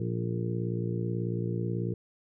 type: harmonic tone with a mistuned harmonic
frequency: 58.27 Hz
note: A#1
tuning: in tune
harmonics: 2 / 3 / 4 / 5 / 6 / 7 / 8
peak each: -31 / -34 / -43 / -43 / -37 / -42 / -41 dBFS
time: 0-1.94 s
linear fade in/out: 5 ms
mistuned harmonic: 8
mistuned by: -26 cents
effects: none